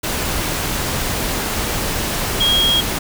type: tone in noise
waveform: sine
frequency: 3267 Hz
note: G#7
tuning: 29 cents flat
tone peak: -13 dBFS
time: 2.4-2.81 s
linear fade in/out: 10 ms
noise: pink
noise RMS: -21 dBFS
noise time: 0.03-2.99 s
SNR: +5 dB
effects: none